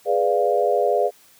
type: chord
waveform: sine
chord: G# diminished seventh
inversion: none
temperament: equal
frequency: 415.3 / 493.9 / 587.3 / 698.5 Hz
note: G#4 / B4 / D5 / F5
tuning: 0 / 0 / 0 / 0 cents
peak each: -22 dBFS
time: 0.05-1.11 s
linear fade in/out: 50 ms
effects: white hiss -53 dBFS RMS until 1.39 s + high-pass 80 Hz 12 dB/octave